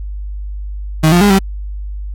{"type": "tone with pitch steps", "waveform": "35% pulse", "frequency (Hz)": [157.3, 175.2, 204, 193.5], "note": ["D#3", "F3", "G#3", "G3"], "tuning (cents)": [19, 6, -31, -22], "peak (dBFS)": -5, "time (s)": [1.03, 1.39], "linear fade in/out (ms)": 10, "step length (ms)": 90, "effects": ["added 50 Hz sine -21 dBFS peak until 2.14 s", "AAC 48 kbps"]}